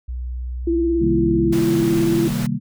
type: tone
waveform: sine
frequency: 61.74 Hz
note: B1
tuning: in tune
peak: -24 dBFS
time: 0.08-1.53 s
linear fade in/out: 10 ms
type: tone with vibrato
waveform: sine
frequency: 335.2 Hz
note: E4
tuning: 29 cents sharp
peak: -16 dBFS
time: 0.67-2.28 s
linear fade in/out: 5 ms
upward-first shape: sine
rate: 18 Hz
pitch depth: 32 cents each way
type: chord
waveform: sine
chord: C minor seventh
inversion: none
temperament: equal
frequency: 130.81 / 155.56 / 196 / 233.1 Hz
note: C3 / Eb3 / G3 / Bb3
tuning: 0 / 0 / 0 / 0 cents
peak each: -25 / -25 / -24 / -24 dBFS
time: 0.99-2.6 s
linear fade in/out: 50 ms
type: noise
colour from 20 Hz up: pink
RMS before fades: -31 dBFS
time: 1.52-2.47 s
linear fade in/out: 10 ms
effects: none